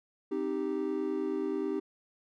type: chord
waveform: triangle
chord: C minor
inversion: none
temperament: equal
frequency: 261.6 / 311.1 / 392 Hz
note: C4 / Eb4 / G4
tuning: 0 / 0 / 0 cents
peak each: -35 / -32 / -31 dBFS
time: 0.31-1.8 s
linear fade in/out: 10 ms
effects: none